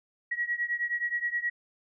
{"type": "beating tone pair", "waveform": "sine", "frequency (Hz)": [1909, 1918.5], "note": ["A#6", "A#6"], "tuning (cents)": [41, 49], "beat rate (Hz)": 9.5, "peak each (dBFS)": [-30, -32], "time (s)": [0.31, 1.5], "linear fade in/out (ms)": 10, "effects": []}